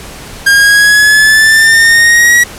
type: exponential sweep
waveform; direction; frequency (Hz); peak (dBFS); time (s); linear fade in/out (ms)
45% pulse; up; 1609 to 1925; -3; 0.46-2.44; 10
effects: pink hiss -28 dBFS RMS until 2.58 s + low-pass 12000 Hz 12 dB/octave